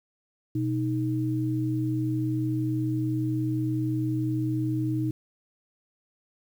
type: tone pair together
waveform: sine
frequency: 124.1 / 312.7 Hz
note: B2 / D#4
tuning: +9 / +9 cents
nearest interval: octave + major third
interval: 1600 cents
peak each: -27 dBFS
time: 0.55-5.11 s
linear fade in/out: 5 ms
effects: 9-bit